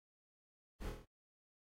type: noise with echo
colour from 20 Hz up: brown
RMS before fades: -43 dBFS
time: 0.8-0.91 s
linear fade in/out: 20 ms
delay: 25 ms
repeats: 6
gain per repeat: -3 dB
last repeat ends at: 1.06 s
effects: AAC 48 kbps